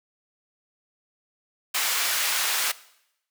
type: high-pass noise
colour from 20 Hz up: pink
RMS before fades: -25 dBFS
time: 1.74-2.72 s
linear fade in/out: 10 ms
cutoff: 1400 Hz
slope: 12 dB/octave
effects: noise-tail reverb RT60 0.8 s tail -19 dB re dry